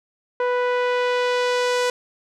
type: tone with low-pass filter sweep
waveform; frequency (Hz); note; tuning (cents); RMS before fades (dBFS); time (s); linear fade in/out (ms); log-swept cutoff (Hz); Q
sawtooth; 493.9; B4; 0; -21; 0.4-1.9; 2; 1500 to 7900; 0.86
effects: none